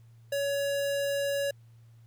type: tone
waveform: square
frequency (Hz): 562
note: C#5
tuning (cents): +24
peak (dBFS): -28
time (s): 0.32-1.51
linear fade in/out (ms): 5
effects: added 115 Hz sine -52 dBFS peak until 2.06 s + pink hiss -71 dBFS RMS until 2.06 s